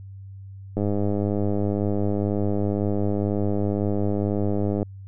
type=click train; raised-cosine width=2 ms; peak=-12 dBFS; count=415; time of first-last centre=0.77-4.829 s; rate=102 Hz; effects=added 97 Hz sine -37 dBFS peak until 5.07 s